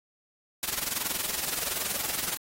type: noise with amplitude modulation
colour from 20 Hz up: white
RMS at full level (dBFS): -28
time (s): 0.63-2.37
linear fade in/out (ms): 0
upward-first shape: sine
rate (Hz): 21.3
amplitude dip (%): 75
effects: AAC 48 kbps